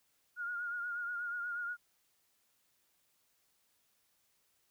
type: tone with vibrato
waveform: sine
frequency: 1426 Hz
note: F6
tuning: 36 cents sharp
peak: -36 dBFS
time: 0.36-1.77 s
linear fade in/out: 50 ms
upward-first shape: triangle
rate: 8.3 Hz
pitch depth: 50 cents each way
effects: white hiss -75 dBFS RMS until 4.7 s